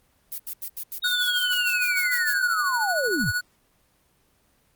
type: noise bursts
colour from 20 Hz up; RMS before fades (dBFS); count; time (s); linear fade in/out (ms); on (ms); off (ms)
violet; -32; 14; 0.32-2.331; 0; 61; 89
type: linear sweep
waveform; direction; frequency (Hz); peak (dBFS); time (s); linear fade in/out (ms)
sine; down; 3772 to 65.41; -24; 1.02-3.32; 20
type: tone with tremolo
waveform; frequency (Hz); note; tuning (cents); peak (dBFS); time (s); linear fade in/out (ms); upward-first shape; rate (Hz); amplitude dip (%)
square; 1466; F#6; -16; -22; 1.04-3.41; 5; triangle; 13; 60
effects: pink hiss -64 dBFS RMS until 4.75 s + Opus 24 kbps